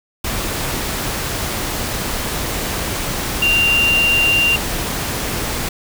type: tone in noise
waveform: sine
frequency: 2778 Hz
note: F7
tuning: 10 cents flat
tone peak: -12 dBFS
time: 3.42-4.56 s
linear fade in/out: 5 ms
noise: pink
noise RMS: -22 dBFS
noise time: 0.24-5.69 s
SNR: +7 dB
effects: none